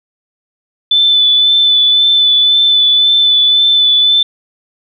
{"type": "tone with vibrato", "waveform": "sine", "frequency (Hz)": 3503, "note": "A7", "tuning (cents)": -8, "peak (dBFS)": -6, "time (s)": [0.91, 4.23], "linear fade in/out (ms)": 5, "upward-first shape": "sine", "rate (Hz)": 1.9, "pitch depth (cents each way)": 18, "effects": []}